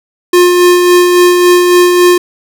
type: tone with tremolo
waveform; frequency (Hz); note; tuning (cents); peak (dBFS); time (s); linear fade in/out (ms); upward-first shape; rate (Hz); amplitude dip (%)
square; 355.5; F4; +31; -3; 0.33-2.18; 5; sine; 3.6; 35
effects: none